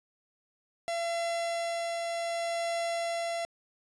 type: tone with tremolo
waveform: 45% pulse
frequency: 678 Hz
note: E5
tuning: 49 cents sharp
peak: -29 dBFS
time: 0.88-3.45 s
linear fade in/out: 0 ms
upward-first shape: triangle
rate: 0.66 Hz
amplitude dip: 25%
effects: resampled to 22050 Hz